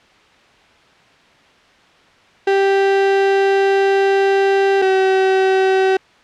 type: tone pair in turn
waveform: 35% pulse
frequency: 392 / 381.1 Hz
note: G4 / G4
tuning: 0 / -49 cents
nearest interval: unison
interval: 49 cents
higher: first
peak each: -10 dBFS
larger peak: neither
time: 2.47-4.82 / 4.82-5.97 s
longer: first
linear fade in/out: 5 ms
effects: white hiss -49 dBFS RMS until 6.23 s + low-pass 3000 Hz 12 dB/octave